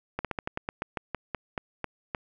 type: slowing click train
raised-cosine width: 0.5 ms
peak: -15 dBFS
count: 14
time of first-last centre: 0.19-2.148 s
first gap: 57 ms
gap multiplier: 1.15
effects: none